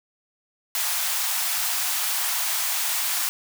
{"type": "high-pass noise", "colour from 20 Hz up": "white", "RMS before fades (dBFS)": -25, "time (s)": [0.75, 3.29], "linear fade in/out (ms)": 0, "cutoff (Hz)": 680, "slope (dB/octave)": 48, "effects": []}